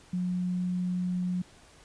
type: tone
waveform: sine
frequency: 180.3 Hz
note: F#3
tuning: 45 cents flat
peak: -27 dBFS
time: 0.13-1.42 s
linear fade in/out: 5 ms
effects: pink hiss -56 dBFS RMS until 1.84 s + resampled to 22050 Hz